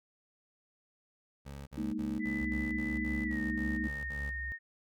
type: tone bursts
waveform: 20% pulse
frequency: 70 Hz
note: C#2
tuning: 18 cents sharp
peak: -38 dBFS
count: 11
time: 1.45-4.31 s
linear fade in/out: 20 ms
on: 220 ms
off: 44 ms
type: chord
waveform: sine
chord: Ab suspended second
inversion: none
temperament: equal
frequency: 207.7 / 233.1 / 311.1 Hz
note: Ab3 / Bb3 / Eb4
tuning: 0 / 0 / 0 cents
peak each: -38 / -37 / -37 dBFS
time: 1.77-3.88 s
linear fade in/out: 10 ms
type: tone with pitch glide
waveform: sine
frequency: 1998 to 1842.8 Hz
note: B6 to A#6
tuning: +20 to -20 cents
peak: -37 dBFS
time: 2.19-4.59 s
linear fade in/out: 50 ms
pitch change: -140 cents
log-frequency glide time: 3.24-3.4 s
type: tone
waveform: sine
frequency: 66.5 Hz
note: C2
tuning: 29 cents sharp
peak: -39 dBFS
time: 2.41-4.52 s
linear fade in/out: 0 ms
effects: none